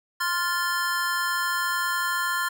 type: chord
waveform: square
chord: F major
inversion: second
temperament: just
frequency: 1047.7 / 1396.9 / 1746.1 Hz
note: C6 / F6 / A6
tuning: +2 / 0 / -14 cents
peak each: -29 dBFS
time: 0.2-2.49 s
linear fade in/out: 10 ms
effects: none